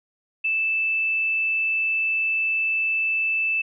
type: tone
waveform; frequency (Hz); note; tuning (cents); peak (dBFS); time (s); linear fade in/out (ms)
sine; 2637; E7; 0; -20; 0.44-3.62; 10
effects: none